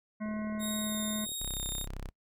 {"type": "harmonic tone", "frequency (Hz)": 214, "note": "A3", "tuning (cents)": -48, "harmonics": [1, 3, 5, 7, 9, 10], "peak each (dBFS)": [-33, -43, -47, -50, -52, -53], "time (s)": [0.2, 1.26], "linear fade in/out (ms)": 20}
{"type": "click train", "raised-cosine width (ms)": 2, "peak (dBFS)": -37, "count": 41, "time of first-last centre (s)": [0.26, 1.318], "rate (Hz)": 37.8}
{"type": "tone with vibrato", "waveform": "15% pulse", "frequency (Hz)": 3711, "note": "A#7", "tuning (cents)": -9, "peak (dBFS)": -29, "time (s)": [0.59, 1.87], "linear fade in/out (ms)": 50, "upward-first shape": "sine", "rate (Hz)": 1.6, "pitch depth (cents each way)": 16}
{"type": "tone", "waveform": "sawtooth", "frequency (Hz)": 32.7, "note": "C1", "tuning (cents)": 0, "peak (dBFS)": -34, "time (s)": [1.4, 2.1], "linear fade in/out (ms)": 20}
{"effects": ["noise-tail reverb RT60 0.1 s tail -22 dB re dry"]}